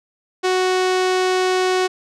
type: tone with low-pass filter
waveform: sawtooth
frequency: 370 Hz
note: F#4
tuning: in tune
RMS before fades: -18 dBFS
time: 0.43-1.88 s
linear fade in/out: 20 ms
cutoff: 6400 Hz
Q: 0.89
effects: none